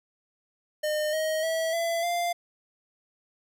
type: tone with pitch steps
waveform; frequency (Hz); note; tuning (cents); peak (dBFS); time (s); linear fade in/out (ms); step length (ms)
square; 608 / 628.7 / 650.1 / 672.3 / 695.2; D#5 / D#5 / E5 / E5 / F5; -40 / +18 / -24 / +34 / -8; -26; 0.83-2.33; 10; 300
effects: none